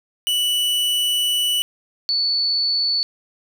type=tone pair in turn; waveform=45% pulse / sine; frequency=2960 / 4458 Hz; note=F#7 / C#8; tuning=0 / +9 cents; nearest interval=perfect fifth; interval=709 cents; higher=second; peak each=-17 dBFS; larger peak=neither; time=0.27-1.62 / 2.09-3.03 s; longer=first; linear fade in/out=0 ms; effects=none